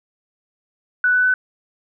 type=tone with pitch steps; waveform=sine; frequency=1484 / 1494.3 / 1504.7 Hz; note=F#6 / F#6 / F#6; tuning=+5 / +17 / +29 cents; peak=-13 dBFS; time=1.04-1.34 s; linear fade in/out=2 ms; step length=100 ms; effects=none